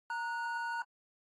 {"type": "tone pair together", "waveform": "triangle", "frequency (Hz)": [929.4, 1463], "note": ["A#5", "F#6"], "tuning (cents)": [-5, -20], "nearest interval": "minor sixth", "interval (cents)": 785, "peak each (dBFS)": [-35, -36], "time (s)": [0.1, 0.82], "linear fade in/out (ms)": 2, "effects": ["AAC 32 kbps"]}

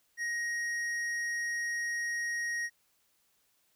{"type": "tone with hard clipping", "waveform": "triangle", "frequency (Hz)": 1880, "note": "A#6", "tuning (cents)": 14, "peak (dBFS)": -33, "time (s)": [0.17, 2.7], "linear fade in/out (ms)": 50, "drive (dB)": 12, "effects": ["white hiss -72 dBFS RMS until 3.75 s"]}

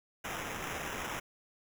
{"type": "noise with sample-and-hold", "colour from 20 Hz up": "white", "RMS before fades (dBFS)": -39, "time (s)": [0.24, 1.2], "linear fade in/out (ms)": 10, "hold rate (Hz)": 4410, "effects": []}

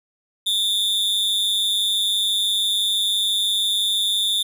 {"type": "tone with amplitude modulation", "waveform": "45% pulse", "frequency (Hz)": 3577, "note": "A7", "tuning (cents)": 28, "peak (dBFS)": -15, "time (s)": [0.46, 4.43], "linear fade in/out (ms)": 10, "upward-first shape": "sine", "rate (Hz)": 203, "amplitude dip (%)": 80, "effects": ["resampled to 32000 Hz"]}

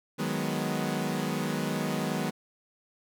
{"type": "chord", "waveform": "sawtooth", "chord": "G# minor seventh", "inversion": "second", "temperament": "equal", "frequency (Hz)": [155.56, 185, 207.7, 246.9], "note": ["D#3", "F#3", "G#3", "B3"], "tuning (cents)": [0, 0, 0, 0], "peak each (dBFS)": -30, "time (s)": [0.18, 2.31], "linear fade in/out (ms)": 20, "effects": []}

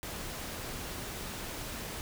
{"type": "noise", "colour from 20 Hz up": "pink", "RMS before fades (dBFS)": -40, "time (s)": [0.03, 2.01], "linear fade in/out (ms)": 0, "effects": []}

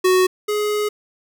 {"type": "tone pair in turn", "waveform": "square", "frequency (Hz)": [370, 419.3], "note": ["F#4", "G#4"], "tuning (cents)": [0, 17], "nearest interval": "major second", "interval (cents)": 217, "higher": "second", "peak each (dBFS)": [-13, -19], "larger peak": "first", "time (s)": [[0.04, 0.27], [0.48, 0.89]], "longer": "second", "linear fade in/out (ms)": 10, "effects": []}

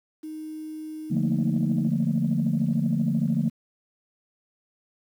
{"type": "tone", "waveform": "sine", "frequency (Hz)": 311.1, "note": "D#4", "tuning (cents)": 0, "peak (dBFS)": -33, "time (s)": [0.23, 1.88], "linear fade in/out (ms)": 10}
{"type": "chord", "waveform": "sine", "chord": "Bb major seventh", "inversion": "first", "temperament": "equal", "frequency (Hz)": [146.83, 174.61, 220, 233.1], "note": ["D3", "F3", "A3", "Bb3"], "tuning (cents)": [0, 0, 0, 0], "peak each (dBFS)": -26, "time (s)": [1.1, 3.5], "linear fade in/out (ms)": 20}
{"effects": ["tanh soft clip ceiling -14 dBFS", "9-bit"]}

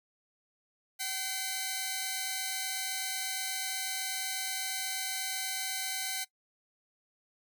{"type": "tone pair together", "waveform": "5% pulse", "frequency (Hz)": [766.1, 2059], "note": ["G5", "C7"], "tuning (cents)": [-40, -28], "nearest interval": "octave + perfect fourth", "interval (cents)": 1712, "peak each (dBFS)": -25, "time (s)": [0.99, 6.25], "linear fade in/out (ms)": 20, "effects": ["noise-tail reverb RT60 0.1 s tail -20 dB re dry"]}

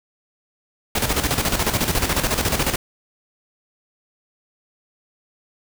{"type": "noise with tremolo", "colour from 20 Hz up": "pink", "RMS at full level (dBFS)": -19, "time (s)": [0.95, 2.76], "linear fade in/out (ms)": 5, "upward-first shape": "square", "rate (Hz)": 14, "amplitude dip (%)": 60, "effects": []}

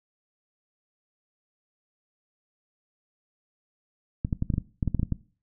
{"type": "clicks", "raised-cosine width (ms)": 5, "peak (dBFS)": -13, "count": 12, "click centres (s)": [4.249, 4.328, 4.424, 4.502, 4.539, 4.581, 4.828, 4.877, 4.947, 4.996, 5.031, 5.123], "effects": ["noise-tail reverb RT60 0.4 s tail -19 dB re dry"]}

